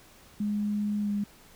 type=tone with pitch glide; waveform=sine; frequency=207.7 to 204.4 Hz; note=G#3 to G#3; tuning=0 to -27 cents; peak=-26 dBFS; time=0.4-1.24 s; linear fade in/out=5 ms; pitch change=-27 cents; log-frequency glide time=1.01-1.11 s; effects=pink hiss -55 dBFS RMS until 1.55 s